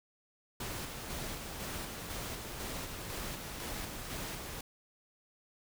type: noise with tremolo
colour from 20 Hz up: pink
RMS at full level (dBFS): -40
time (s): 0.6-4.61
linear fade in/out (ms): 5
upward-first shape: square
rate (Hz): 2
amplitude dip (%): 30
effects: none